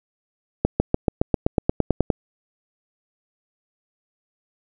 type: accelerating click train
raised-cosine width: 2 ms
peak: -3 dBFS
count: 13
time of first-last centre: 0.65-2.102 s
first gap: 150 ms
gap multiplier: 0.96
effects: none